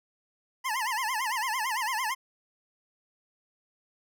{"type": "tone with vibrato", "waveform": "25% pulse", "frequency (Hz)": 952, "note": "A#5", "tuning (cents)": 36, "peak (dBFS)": -24, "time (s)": [0.64, 2.15], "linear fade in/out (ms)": 20, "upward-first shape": "sine", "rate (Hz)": 8.9, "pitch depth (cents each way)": 200, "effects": []}